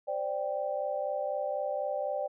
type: chord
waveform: sine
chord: C suspended second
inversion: none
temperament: equal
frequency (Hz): 523.3 / 587.3 / 784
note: C5 / D5 / G5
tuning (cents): 0 / 0 / 0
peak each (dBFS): -36 / -32 / -36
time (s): 0.07-2.28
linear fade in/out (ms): 20
effects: none